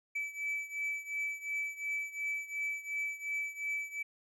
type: beating tone pair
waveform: triangle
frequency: 2304 / 2306.8 Hz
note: D7 / D7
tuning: -34 / -32 cents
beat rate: 2.8 Hz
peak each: -35 / -38 dBFS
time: 0.15-4.03 s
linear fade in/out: 10 ms
effects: none